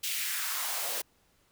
white noise with high-pass filter sweep, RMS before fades -33 dBFS, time 0.03-1.02 s, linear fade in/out 10 ms, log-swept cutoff 3000 to 430 Hz, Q 1.9, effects pink hiss -68 dBFS RMS until 1.51 s

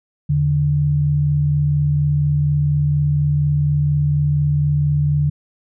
sine tone pair together, 82.1 / 146.29 Hz, E2 / D3, -6 / -6 cents, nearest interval minor seventh, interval 1000 cents, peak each -23 / -14 dBFS, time 0.29-5.3 s, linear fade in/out 10 ms, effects none

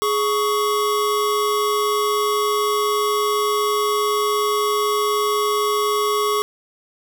square tone pair together, 418.1 / 1117 Hz, G#4 / C#6, +12 / +13 cents, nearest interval octave + perfect fourth, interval 1701 cents, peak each -21 dBFS, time 0.02-6.42 s, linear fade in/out 0 ms, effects none

